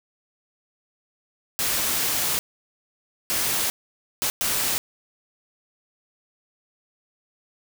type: noise bursts at uneven times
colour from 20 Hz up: white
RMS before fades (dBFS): -24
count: 4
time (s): 1.59-2.39 / 3.3-3.7 / 4.22-4.3 / 4.41-4.78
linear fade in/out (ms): 0
effects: none